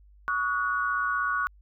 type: tone cluster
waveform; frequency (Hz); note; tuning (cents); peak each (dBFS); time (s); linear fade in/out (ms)
sine; 1127 / 1243 / 1460; C#6 / D#6 / F#6; +28 / -2 / -24; -28 / -36 / -27; 0.28-1.47; 0
effects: added 50 Hz sine -52 dBFS peak until 1.61 s